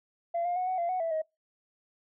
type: tone with pitch steps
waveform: sine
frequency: 683 / 706 / 733 / 745 / 687 / 739 / 660 / 631 Hz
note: F5 / F5 / F#5 / F#5 / F5 / F#5 / E5 / D#5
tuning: -39 / +19 / -16 / +12 / -29 / -2 / +2 / +24 cents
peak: -26 dBFS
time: 0.34-1.22 s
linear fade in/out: 10 ms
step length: 110 ms
effects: noise-tail reverb RT60 0.2 s tail -24 dB re dry + tanh soft clip ceiling -24 dBFS